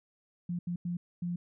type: tone bursts at uneven times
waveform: sine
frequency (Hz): 174.7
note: F3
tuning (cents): +1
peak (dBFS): -31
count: 4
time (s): 0.49-0.59 / 0.67-0.76 / 0.85-0.97 / 1.22-1.36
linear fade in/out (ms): 5
effects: none